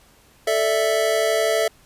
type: chord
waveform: square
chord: A suspended fourth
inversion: none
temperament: equal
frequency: 440 / 587.3 / 659.3 Hz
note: A4 / D5 / E5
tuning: 0 / 0 / 0 cents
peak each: -23 / -26 / -21 dBFS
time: 0.47-1.68 s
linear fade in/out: 5 ms
effects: pink hiss -54 dBFS RMS until 1.85 s + resampled to 32000 Hz